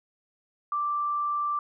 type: tone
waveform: sine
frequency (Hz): 1174.7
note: D6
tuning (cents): 0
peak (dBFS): -25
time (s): 0.72-1.59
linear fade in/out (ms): 2
effects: none